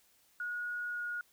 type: tone with pitch glide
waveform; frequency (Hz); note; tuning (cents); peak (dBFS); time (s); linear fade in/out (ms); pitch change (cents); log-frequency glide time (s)
sine; 1449 to 1439.8; F#6 to F#6; -37 to -48; -35; 0.4-1.21; 2; -11; 0.89-1.02
effects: white hiss -68 dBFS RMS until 1.32 s